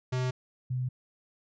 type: tone pair in turn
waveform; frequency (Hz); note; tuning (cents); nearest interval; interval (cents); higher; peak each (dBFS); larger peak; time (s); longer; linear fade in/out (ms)
square / sine; 127.5 / 126.85; C3 / B2; -44 / +47; unison; 9; first; -28; neither; 0.12-0.31 / 0.7-0.89; neither; 10
effects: resampled to 16000 Hz